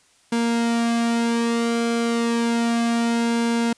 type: tone with flanger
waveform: sawtooth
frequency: 233.1 Hz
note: A#3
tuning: in tune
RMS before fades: -21 dBFS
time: 0.32-3.73 s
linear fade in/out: 5 ms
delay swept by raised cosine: 1.6 to 3.2 ms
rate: 0.32 Hz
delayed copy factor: -0.6
effects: white hiss -58 dBFS RMS until 3.77 s + resampled to 22050 Hz